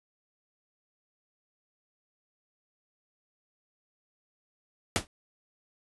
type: noise with exponential decay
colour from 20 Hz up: pink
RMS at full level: -22 dBFS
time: 4.96-5.07 s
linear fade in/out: 0 ms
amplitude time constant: 22 ms
effects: resampled to 24000 Hz